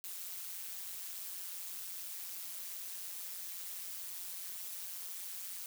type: noise with amplitude modulation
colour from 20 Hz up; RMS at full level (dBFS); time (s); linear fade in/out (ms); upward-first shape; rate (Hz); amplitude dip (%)
blue; -41; 0.04-5.66; 0; sine; 182; 70
effects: none